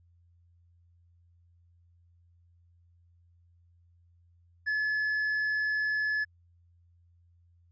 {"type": "tone", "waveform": "triangle", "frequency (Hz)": 1716, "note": "A6", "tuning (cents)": -44, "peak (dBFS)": -25, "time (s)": [4.66, 6.25], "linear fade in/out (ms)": 20, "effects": ["added 86 Hz sine -60 dBFS peak until 7.71 s", "resampled to 16000 Hz"]}